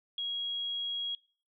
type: tone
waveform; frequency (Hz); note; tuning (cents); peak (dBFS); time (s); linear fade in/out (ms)
sine; 3300; G#7; -12; -32; 0.18-1.15; 2
effects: noise-tail reverb RT60 0.5 s tail -26 dB re dry